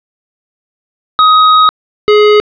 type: tone pair in turn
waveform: square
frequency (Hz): 1259 / 420.1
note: D#6 / G#4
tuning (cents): +20 / +20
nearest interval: octave + perfect fifth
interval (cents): 1900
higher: first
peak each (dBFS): -4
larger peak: neither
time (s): 1.19-1.69 / 2.08-2.4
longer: first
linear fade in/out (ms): 0
effects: resampled to 11025 Hz + 7-bit